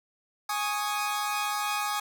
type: chord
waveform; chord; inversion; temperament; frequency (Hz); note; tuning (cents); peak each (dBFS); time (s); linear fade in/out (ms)
sawtooth; Ab suspended fourth; none; equal; 830.6 / 1108.7 / 1244.5; Ab5 / Db6 / Eb6; 0 / 0 / 0; -27 / -32 / -28; 0.49-2; 5
effects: none